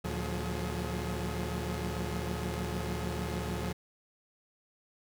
sawtooth tone cluster, 75 / 115.9 / 176.2 / 182.8 / 423.4 Hz, D2 / A#2 / F3 / F#3 / G#4, +37 / -10 / +16 / -21 / +33 cents, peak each -33 / -36 / -35 / -37 / -38 dBFS, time 0.04-3.73 s, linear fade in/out 10 ms, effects none

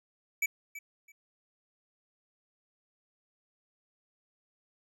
square tone with echo, 2300 Hz, D7, 37 cents flat, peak -27 dBFS, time 0.42-0.46 s, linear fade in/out 5 ms, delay 330 ms, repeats 2, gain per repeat -14 dB, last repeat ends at 1.12 s, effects none

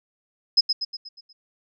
sine tone with echo, 5090 Hz, D#8, 39 cents sharp, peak -12 dBFS, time 0.57-0.61 s, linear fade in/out 10 ms, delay 120 ms, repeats 6, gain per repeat -6 dB, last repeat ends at 1.33 s, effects none

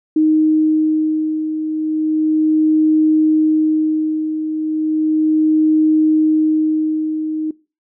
sine beating tone pair, 311.1 / 311.45 Hz, D#4 / D#4, 0 / +2 cents, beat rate 0.35 Hz, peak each -20 / -13 dBFS, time 0.16-7.51 s, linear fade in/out 5 ms, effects noise-tail reverb RT60 0.3 s tail -21 dB re dry

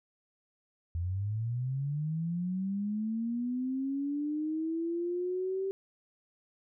sine linear sweep, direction up, 82.41 to 389.7 Hz, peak -30 dBFS, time 0.95-5.71 s, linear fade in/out 0 ms, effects none

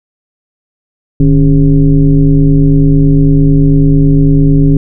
sine tone with frequency modulation, 151.5 Hz, D#3, 46 cents flat, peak -3 dBFS, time 1.2-4.77 s, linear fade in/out 2 ms, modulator 127 Hz, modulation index 1.2, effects none

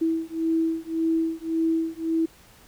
sine beating tone pair, 324.9 / 326.7 Hz, E4 / E4, -25 / -15 cents, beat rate 1.8 Hz, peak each -25 dBFS, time 0.01-2.26 s, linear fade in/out 10 ms, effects pink hiss -53 dBFS RMS until 2.67 s

